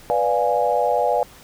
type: chord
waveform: sine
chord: B diminished seventh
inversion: none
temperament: equal with one note detuned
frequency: 493.9 / 587.3 / 702.1 / 830.6 Hz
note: B4 / D5 / F5 / Ab5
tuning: 0 / 0 / +9 / 0 cents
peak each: -22 dBFS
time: 0.1-1.23 s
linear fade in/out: 0 ms
effects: pink hiss -46 dBFS RMS until 1.43 s